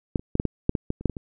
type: clicks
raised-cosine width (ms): 3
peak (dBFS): -8 / -26 / -10 / -10 / -9 / -6 / -11 / -12 / -25 / -7 / -18 / -21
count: 12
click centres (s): 0.158 / 0.195 / 0.354 / 0.399 / 0.453 / 0.694 / 0.752 / 0.904 / 1.01 / 1.057 / 1.097 / 1.168
effects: none